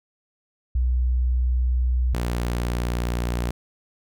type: tone pair in turn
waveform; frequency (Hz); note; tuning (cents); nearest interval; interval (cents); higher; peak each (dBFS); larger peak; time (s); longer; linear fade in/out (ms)
sine / sawtooth; 62 / 59.68; B1 / A#1; +7 / +41; minor second; 66; first; -18 / -19; first; 0.75-2.14 / 2.14-3.51; first; 5
effects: none